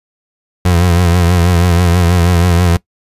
30% pulse tone with vibrato, 87.31 Hz, F2, in tune, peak -5 dBFS, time 0.65-2.77 s, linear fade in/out 5 ms, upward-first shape triangle, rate 6.2 Hz, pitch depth 79 cents each way, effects noise-tail reverb RT60 0.1 s tail -21 dB re dry + resampled to 32000 Hz

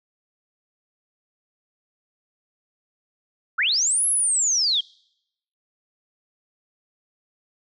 sine linear two-way sweep, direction up then down, 1235 to 11175 to 3104 Hz, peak -18 dBFS, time 3.58-4.81 s, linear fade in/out 10 ms, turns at 4.07 s, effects noise-tail reverb RT60 0.8 s tail -26 dB re dry

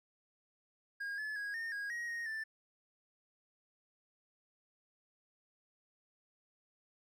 triangle tone with pitch steps, 1628 / 1721 / 1649 / 1828 / 1640 / 1890 / 1867 / 1768 Hz, G#6 / A6 / G#6 / A#6 / G#6 / A#6 / A#6 / A6, -35 / -39 / -13 / -34 / -22 / +23 / +2 / +8 cents, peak -36 dBFS, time 1-2.44 s, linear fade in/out 10 ms, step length 180 ms, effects none

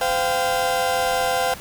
35% pulse chord, C suspended fourth, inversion none, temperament equal with one note detuned, 512.8 / 698.5 / 784 Hz, C5 / F5 / G5, -35 / 0 / 0 cents, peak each -22 dBFS, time 0.01-1.54 s, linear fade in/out 2 ms, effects pink hiss -38 dBFS RMS until 1.6 s

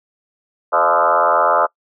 sine tone with frequency modulation, 946 Hz, A#5, 25 cents sharp, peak -11 dBFS, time 0.72-1.67 s, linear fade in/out 20 ms, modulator 83.4 Hz, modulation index 5.1, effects noise-tail reverb RT60 0.1 s tail -25 dB re dry

